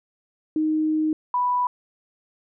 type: tone pair in turn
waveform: sine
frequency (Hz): 311 / 987.4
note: D#4 / B5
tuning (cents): -1 / -1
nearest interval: octave + minor sixth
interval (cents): 2000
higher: second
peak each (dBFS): -19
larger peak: neither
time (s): 0.56-1.13 / 1.34-1.67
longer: first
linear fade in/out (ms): 2
effects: none